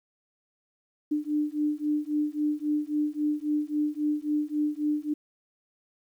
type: beating tone pair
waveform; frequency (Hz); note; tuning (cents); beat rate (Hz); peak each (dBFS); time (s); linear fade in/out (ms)
sine; 297.2 / 300.9; D4 / D4; +21 / +42; 3.7; -28; 1.11-5.14; 10
effects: 10-bit